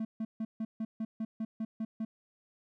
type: tone bursts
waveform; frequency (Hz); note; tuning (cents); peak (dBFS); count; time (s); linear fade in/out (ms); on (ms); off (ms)
triangle; 221.3; A3; +10; -30; 11; 0-2.05; 5; 50; 150
effects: none